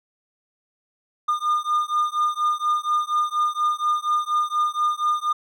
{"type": "beating tone pair", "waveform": "triangle", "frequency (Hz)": [1211, 1215.2], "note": ["D#6", "D#6"], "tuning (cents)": [-47, -41], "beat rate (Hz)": 4.2, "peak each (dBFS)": -21, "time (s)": [1.28, 5.33], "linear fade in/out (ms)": 10, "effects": []}